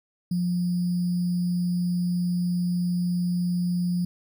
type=tone with sample-and-hold; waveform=sine; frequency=176.8 Hz; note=F3; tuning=22 cents sharp; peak=-22 dBFS; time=0.31-4.05 s; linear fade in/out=5 ms; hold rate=4900 Hz; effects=none